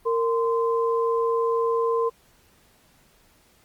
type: tone pair together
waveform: sine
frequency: 461 / 1035 Hz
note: A#4 / C6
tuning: -19 / -19 cents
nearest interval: octave + major second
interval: 1400 cents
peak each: -21 / -26 dBFS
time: 0.05-2.1 s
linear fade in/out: 20 ms
effects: pink hiss -59 dBFS RMS until 3.64 s + Opus 32 kbps